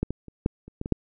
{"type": "clicks", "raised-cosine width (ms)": 3, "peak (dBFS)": [-11, -16, -29, -8, -30, -18, -19, -7], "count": 8, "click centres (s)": [0.03, 0.106, 0.283, 0.461, 0.68, 0.814, 0.859, 0.923], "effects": []}